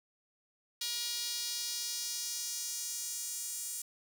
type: tone with high-pass filter sweep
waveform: sawtooth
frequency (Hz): 476.2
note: A#4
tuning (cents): +37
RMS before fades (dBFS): -38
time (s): 0.81-3.82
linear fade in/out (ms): 5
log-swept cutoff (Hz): 4100 to 7800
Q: 2
effects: none